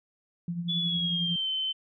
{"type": "tone with tremolo", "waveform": "sine", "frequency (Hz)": 172.2, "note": "F3", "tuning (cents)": -24, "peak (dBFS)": -27, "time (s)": [0.48, 1.36], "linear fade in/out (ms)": 2, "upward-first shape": "triangle", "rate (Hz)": 11, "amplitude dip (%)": 65}
{"type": "tone with pitch glide", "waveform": "sine", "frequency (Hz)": [3428, 3072], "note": ["A7", "G7"], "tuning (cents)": [-46, -36], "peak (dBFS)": -27, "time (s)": [0.68, 1.73], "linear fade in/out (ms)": 20, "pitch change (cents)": -190, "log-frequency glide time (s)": [0.79, 1.49]}
{"effects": []}